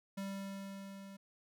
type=tone with level ramp; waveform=square; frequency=196 Hz; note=G3; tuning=in tune; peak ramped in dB=-39 to -50 dBFS; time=0.17-1.17 s; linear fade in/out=10 ms; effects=none